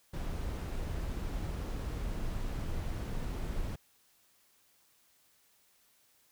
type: noise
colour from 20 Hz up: brown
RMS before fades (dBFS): -36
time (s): 0.13-3.76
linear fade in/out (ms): 10
effects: white hiss -68 dBFS RMS until 6.31 s